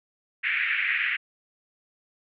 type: band-pass noise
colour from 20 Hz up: white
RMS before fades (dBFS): -26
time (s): 0.43-1.17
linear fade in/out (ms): 20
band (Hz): 1600 to 2500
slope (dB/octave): 48
effects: none